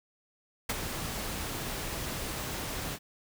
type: noise with ADSR envelope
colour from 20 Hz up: pink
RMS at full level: -28 dBFS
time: 0.69-2.99 s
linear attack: 7 ms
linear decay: 32 ms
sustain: -8 dB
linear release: 58 ms
effects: none